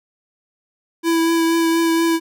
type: tone with vibrato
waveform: square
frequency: 330.9 Hz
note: E4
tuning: 7 cents sharp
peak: -15 dBFS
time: 1.03-2.2 s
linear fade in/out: 50 ms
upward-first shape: triangle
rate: 4.2 Hz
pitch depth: 16 cents each way
effects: none